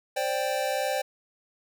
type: chord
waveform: square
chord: C suspended second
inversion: none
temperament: equal with one note detuned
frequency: 525.1 / 587.3 / 784 Hz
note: C5 / D5 / G5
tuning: +6 / 0 / 0 cents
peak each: -31 dBFS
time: 0.16-1.02 s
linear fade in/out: 10 ms
effects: none